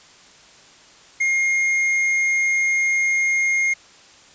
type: tone with tanh clipping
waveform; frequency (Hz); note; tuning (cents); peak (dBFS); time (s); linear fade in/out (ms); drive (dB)
triangle; 2134; C7; +34; -18; 1.2-3.74; 10; 11
effects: white hiss -48 dBFS RMS until 4.34 s + resampled to 16000 Hz

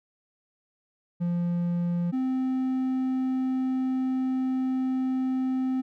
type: tone pair in turn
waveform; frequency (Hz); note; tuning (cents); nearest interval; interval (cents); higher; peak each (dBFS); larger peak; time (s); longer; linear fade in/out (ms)
triangle; 173.6 / 259.6; F3 / C4; -10 / -13; perfect fifth; 697; second; -22; neither; 1.2-2.12 / 2.12-5.82; second; 20
effects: none

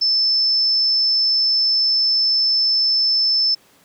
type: tone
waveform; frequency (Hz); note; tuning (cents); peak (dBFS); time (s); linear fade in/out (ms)
sine; 5274; E8; 0; -14; 0.01-3.55; 10
effects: pink hiss -53 dBFS RMS until 3.84 s + high-pass 150 Hz 12 dB/octave

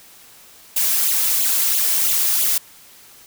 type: noise with flanger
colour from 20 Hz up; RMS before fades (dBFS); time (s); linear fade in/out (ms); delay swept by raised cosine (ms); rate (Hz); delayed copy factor
blue; -18; 0.76-2.58; 5; 0.27 to 3.07; 3; +0.65
effects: white hiss -46 dBFS RMS until 3.26 s

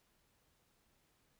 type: silence
effects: pink hiss -75 dBFS RMS until 1.39 s

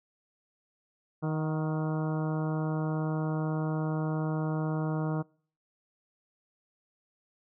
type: harmonic tone with a mistuned harmonic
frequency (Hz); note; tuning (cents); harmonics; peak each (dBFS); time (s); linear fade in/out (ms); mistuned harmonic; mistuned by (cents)
156.6; D#3; +11; 1 / 2 / 3 / 4 / 5 / 6 / 7 / 8 / 9; -29 / -35 / -39 / -41 / -43 / -45 / -46 / -47 / -48; 1.22-5.23; 20; 5; -39
effects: noise-tail reverb RT60 0.5 s tail -26 dB re dry

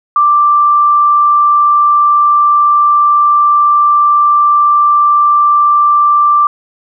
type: tone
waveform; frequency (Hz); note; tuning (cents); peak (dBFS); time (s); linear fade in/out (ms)
sine; 1177; D6; +3; -5; 0.16-6.47; 2
effects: none

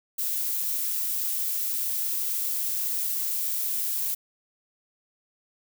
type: noise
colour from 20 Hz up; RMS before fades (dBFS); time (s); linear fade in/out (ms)
violet; -28; 0.18-4.15; 10
effects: none

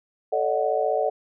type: chord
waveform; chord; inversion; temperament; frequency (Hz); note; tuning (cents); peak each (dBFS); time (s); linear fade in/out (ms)
sine; D# half-diminished seventh; second; equal with one note detuned; 440 / 567.3 / 622.3 / 740; A4 / C#5 / D#5 / F#5; 0 / +40 / 0 / 0; -26; 0.32-1.1; 10
effects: none

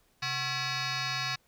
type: tone with frequency modulation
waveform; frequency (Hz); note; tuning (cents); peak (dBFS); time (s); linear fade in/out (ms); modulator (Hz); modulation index
sine; 1353; E6; +45; -28; 0.22-1.36; 10; 610; 6.3
effects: tanh soft clip ceiling -27 dBFS + pink hiss -68 dBFS RMS until 1.47 s

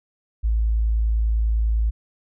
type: tone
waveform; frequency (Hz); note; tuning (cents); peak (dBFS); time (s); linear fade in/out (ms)
sine; 55; A1; 0; -17; 0.43-1.91; 20
effects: none

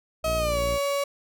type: harmonic tone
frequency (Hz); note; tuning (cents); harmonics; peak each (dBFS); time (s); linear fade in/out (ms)
58.6; A#1; +10; 1 / 2 / 3 / 4 / 5 / 6 / 7 / 8; -30 / -36 / -40 / -42 / -44 / -46 / -47 / -48; 0.23-0.79; 50
type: tone with pitch glide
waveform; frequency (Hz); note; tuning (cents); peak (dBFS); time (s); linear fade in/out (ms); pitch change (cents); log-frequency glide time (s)
35% pulse; 636 to 563.3; D#5 to C#5; +38 to +28; -22; 0.24-1.04; 5; -210; 0.37-0.59
effects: none

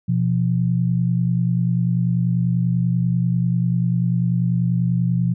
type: tone pair together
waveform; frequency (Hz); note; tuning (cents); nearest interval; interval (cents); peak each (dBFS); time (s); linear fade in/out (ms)
sine; 123.47 / 173.69; B2 / F3; 0 / -9; tritone; 591; -19; 0.08-5.34; 10
effects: none

